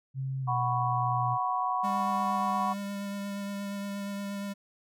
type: tone with pitch glide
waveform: sine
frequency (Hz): 133.5 to 122.42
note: C3 to B2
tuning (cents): +35 to -15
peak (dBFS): -30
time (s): 0.14-1.38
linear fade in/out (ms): 50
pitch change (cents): -150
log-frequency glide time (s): 0.41-0.54
type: chord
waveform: sine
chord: F# suspended fourth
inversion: none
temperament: just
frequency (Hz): 740 / 986.7 / 1110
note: F#5 / B5 / C#6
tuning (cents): 0 / -2 / +2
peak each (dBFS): -31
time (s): 0.47-2.74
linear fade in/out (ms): 20
type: tone with vibrato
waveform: square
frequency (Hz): 200.3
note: G3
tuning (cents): +38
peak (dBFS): -34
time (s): 1.83-4.54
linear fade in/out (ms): 20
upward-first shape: sine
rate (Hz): 8.5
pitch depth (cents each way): 13
effects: none